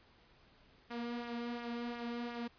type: tone with flanger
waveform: sawtooth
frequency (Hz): 237.8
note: A#3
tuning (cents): +35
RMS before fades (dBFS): -41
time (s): 0.9-2.48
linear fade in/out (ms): 10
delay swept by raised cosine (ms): 0.21 to 3.11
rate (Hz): 2.8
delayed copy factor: -0.5
effects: pink hiss -65 dBFS RMS until 2.58 s + resampled to 11025 Hz